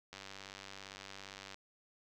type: click train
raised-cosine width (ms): 0.2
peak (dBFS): -30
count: 139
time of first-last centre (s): 0.13-1.544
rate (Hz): 97.6
effects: none